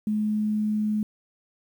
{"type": "tone", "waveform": "sine", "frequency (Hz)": 212.7, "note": "G#3", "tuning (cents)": 42, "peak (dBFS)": -22, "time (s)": [0.07, 1.03], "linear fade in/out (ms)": 2, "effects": ["9-bit"]}